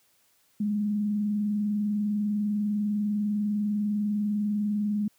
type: tone with vibrato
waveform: sine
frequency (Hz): 207.5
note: G#3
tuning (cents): -1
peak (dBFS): -24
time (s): 0.6-5.08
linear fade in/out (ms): 5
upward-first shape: triangle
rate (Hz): 20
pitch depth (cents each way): 71
effects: white hiss -66 dBFS RMS until 5.18 s + high-pass 60 Hz 12 dB/octave